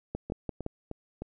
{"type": "two click trains", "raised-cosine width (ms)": 2, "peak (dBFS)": [-23, -19], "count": [4, 4], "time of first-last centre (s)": [[0.3, 1.22], [0.15, 0.664]], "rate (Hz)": [3.26, 5.84], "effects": []}